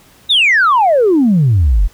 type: exponential sweep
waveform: sine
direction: down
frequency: 3863 to 39.72 Hz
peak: -6 dBFS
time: 0.29-1.88 s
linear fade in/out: 20 ms
effects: tanh soft clip ceiling -4 dBFS + pink hiss -46 dBFS RMS until 1.93 s

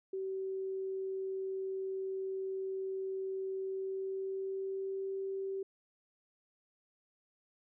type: tone with pitch glide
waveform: sine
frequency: 382.7 to 387.4 Hz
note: G4 to G4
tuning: -42 to -20 cents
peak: -35 dBFS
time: 0.13-5.63 s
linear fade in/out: 5 ms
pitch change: +22 cents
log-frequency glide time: 3.58-5.14 s
effects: none

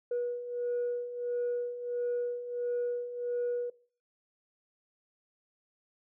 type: beating tone pair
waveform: sine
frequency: 483.5 / 485 Hz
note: B4 / B4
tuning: -37 / -31 cents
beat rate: 1.5 Hz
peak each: -36 / -31 dBFS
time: 0.11-3.7 s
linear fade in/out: 5 ms
effects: noise-tail reverb RT60 0.4 s tail -18 dB re dry + tanh soft clip ceiling -26 dBFS

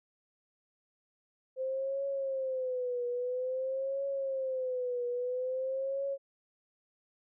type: tone with vibrato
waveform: sine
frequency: 518 Hz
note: C5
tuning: 17 cents flat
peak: -31 dBFS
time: 1.56-6.18 s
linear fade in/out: 50 ms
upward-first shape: triangle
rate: 0.5 Hz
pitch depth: 120 cents each way
effects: none

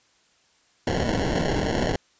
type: noise with sample-and-hold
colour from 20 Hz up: white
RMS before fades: -24 dBFS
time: 0.87-1.96 s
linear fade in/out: 2 ms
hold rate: 1225 Hz
effects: white hiss -62 dBFS RMS until 2.19 s + resampled to 16000 Hz

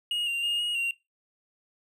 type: tone with pitch steps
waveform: triangle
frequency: 2873 / 2777 / 2840 / 2880 / 2762 Hz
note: F7 / F7 / F7 / F#7 / F7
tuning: +48 / -10 / +28 / -47 / -20 cents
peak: -24 dBFS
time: 0.11-0.91 s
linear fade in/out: 2 ms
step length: 160 ms
effects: noise-tail reverb RT60 0.2 s tail -18 dB re dry

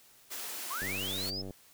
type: high-pass noise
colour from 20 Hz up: white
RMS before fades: -40 dBFS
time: 0.3-1.31 s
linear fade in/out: 20 ms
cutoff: 240 Hz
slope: 24 dB/octave
type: linear sweep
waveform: sine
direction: up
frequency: 974 to 5274 Hz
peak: -35 dBFS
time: 0.7-1.42 s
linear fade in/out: 10 ms
type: click train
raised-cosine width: 2 ms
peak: -30 dBFS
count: 67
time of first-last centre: 0.82-1.507 s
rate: 96 Hz
effects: white hiss -60 dBFS RMS until 1.73 s

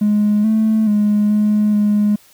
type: tone with pitch steps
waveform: triangle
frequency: 209 / 219 / 208.6 / 210.6 / 208.2 Hz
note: G#3 / A3 / G#3 / G#3 / G#3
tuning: +11 / -8 / +8 / +24 / +5 cents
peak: -8 dBFS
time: 0.01-2.16 s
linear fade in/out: 10 ms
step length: 430 ms
effects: tanh soft clip ceiling -8 dBFS + white hiss -49 dBFS RMS until 2.33 s

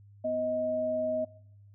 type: tone pair together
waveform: sine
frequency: 248.1 / 629 Hz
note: B3 / D#5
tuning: +8 / +19 cents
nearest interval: octave + major third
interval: 1611 cents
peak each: -37 / -28 dBFS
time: 0.24-1.25 s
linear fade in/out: 10 ms
effects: noise-tail reverb RT60 0.7 s tail -22 dB re dry + added 101 Hz sine -52 dBFS peak until 1.74 s

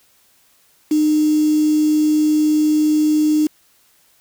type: tone with quantisation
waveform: sine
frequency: 304.7 Hz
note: D#4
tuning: 36 cents flat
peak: -12 dBFS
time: 0.91-3.47 s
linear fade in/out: 5 ms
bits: 5
effects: white hiss -56 dBFS RMS until 4.2 s

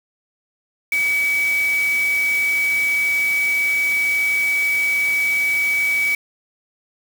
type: tone in noise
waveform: sine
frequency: 2278 Hz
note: C#7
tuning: 47 cents sharp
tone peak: -16 dBFS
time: 0.92-6.15 s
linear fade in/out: 2 ms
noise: white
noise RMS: -32 dBFS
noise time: 0.92-6.15 s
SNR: +13 dB
effects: none

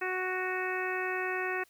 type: harmonic tone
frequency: 370 Hz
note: F#4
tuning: in tune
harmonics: 1 / 2 / 3 / 4 / 5 / 6 / 7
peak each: -35 / -39 / -40 / -38 / -36 / -43 / -40 dBFS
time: 0.01-1.64 s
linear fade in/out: 10 ms
effects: white hiss -65 dBFS RMS until 1.69 s

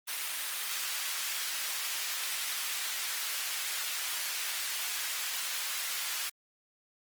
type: high-pass noise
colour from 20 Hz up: pink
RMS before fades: -35 dBFS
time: 0.07-6.3 s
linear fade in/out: 20 ms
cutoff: 1800 Hz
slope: 12 dB/octave
effects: Opus 24 kbps

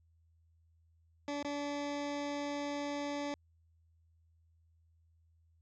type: tone with dropouts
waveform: 20% pulse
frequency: 288.1 Hz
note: D4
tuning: 33 cents flat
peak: -31 dBFS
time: 1.28-3.34 s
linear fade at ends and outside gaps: 1 ms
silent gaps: 1.427-1.447 s
effects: added 82 Hz sine -66 dBFS peak until 5.61 s + resampled to 16000 Hz

